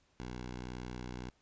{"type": "tone", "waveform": "10% pulse", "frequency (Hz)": 61.7, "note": "B1", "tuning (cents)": -1, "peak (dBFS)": -33, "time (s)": [0.2, 1.3], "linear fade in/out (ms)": 0, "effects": ["pink hiss -72 dBFS RMS until 1.41 s", "resampled to 16000 Hz"]}